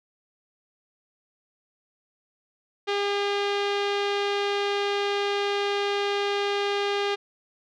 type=tone with low-pass filter; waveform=sawtooth; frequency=404.1 Hz; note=G#4; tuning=47 cents flat; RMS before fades=-26 dBFS; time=2.87-7.16 s; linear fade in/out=20 ms; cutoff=3600 Hz; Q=1.9; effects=none